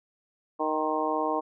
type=harmonic tone with a mistuned harmonic; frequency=155.56 Hz; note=D#3; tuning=in tune; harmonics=2 / 3 / 4 / 5 / 6 / 7; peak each=-32 / -32 / -32 / -32 / -32 / -32 dBFS; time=0.59-1.41 s; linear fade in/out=20 ms; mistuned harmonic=7; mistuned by=-36 cents; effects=none